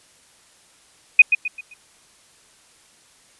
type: tone with echo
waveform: sine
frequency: 2489 Hz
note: D#7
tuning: in tune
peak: -3 dBFS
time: 1.19-1.22 s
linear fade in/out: 5 ms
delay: 130 ms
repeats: 4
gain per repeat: -9 dB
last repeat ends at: 1.74 s
effects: white hiss -54 dBFS RMS until 3.39 s + resampled to 24000 Hz